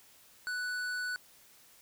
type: tone with hard clipping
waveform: triangle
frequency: 1484 Hz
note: F#6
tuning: 5 cents sharp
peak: -35 dBFS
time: 0.47-1.16 s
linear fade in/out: 0 ms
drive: 15 dB
effects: white hiss -60 dBFS RMS until 1.81 s